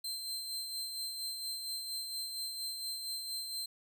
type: tone with tremolo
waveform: sawtooth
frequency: 4122 Hz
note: C8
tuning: 27 cents flat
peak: -33 dBFS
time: 0.04-3.66 s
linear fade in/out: 5 ms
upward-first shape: sine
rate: 4.3 Hz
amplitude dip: 40%
effects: none